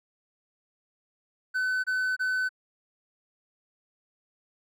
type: tone bursts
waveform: triangle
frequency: 1512 Hz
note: F#6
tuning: 37 cents sharp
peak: -23 dBFS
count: 3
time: 1.54-2.492 s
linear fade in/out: 20 ms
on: 300 ms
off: 26 ms
effects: none